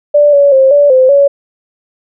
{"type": "tone with pitch steps", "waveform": "sine", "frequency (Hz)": [586, 567, 532, 577, 517, 563], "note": ["D5", "C#5", "C5", "D5", "C5", "C#5"], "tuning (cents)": [-4, 39, 29, -31, -21, 27], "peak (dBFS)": -3, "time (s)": [0.14, 1.28], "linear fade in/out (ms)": 10, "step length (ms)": 190, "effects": []}